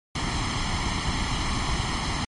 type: noise with comb filter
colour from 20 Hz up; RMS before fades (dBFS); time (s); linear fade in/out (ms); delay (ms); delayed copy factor
pink; -26; 0.15-2.25; 5; 0.96; +0.7
effects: low-pass 6000 Hz 12 dB/octave + MP3 48 kbps